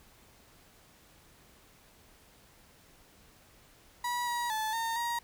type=tone with pitch steps; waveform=35% pulse; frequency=970 / 958 / 870 / 913 / 945 Hz; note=B5 / A#5 / A5 / A#5 / A#5; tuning=-31 / +47 / -20 / -36 / +23 cents; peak=-29 dBFS; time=4.04-5.19 s; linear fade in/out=5 ms; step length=230 ms; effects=pink hiss -60 dBFS RMS until 5.23 s